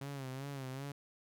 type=tone with vibrato; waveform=sawtooth; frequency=135.5 Hz; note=C#3; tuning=39 cents flat; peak=-37 dBFS; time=0.01-0.92 s; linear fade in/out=5 ms; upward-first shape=sine; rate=2.6 Hz; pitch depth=80 cents each way; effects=none